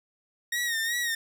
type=tone with vibrato; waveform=sawtooth; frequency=1864.7 Hz; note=A#6; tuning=in tune; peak=-23 dBFS; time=0.52-1.15 s; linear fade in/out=5 ms; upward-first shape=sine; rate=2.7 Hz; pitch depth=67 cents each way; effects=none